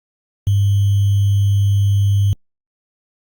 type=tone with sample-and-hold; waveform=sine; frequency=100 Hz; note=G2; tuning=35 cents sharp; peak=-11 dBFS; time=0.47-2.33 s; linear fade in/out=0 ms; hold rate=3150 Hz; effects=Opus 48 kbps